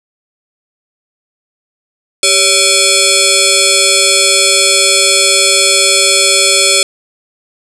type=tone with frequency modulation; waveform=sine; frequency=2300 Hz; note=D7; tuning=37 cents flat; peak=-6 dBFS; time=2.23-6.83 s; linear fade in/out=2 ms; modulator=954 Hz; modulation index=7.5; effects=none